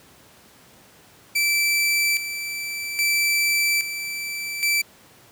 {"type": "tone with tremolo", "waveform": "sawtooth", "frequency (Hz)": 2328, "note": "D7", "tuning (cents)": -16, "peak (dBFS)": -15, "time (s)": [1.35, 4.82], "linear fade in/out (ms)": 10, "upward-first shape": "square", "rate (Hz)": 0.61, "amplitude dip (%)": 65, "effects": ["pink hiss -51 dBFS RMS until 5.31 s", "high-pass 100 Hz 12 dB/octave"]}